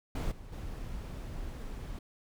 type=noise with level steps; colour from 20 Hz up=brown; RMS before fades=-32 / -47 / -40 dBFS; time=0.15-1.99 s; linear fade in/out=5 ms; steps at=0.31 / 0.52 s; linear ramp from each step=10 ms; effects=none